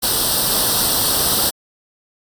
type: noise with comb filter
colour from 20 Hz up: white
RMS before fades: -17 dBFS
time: 0.02-1.51 s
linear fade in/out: 20 ms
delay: 0.22 ms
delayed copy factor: +0.8
effects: AAC 64 kbps